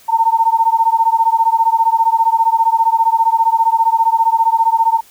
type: beating tone pair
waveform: sine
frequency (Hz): 900 / 915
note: A5 / A#5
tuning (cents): +39 / -32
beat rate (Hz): 15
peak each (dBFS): -13 / -13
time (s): 0.08-5.01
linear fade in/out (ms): 20
effects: white hiss -46 dBFS RMS until 5.1 s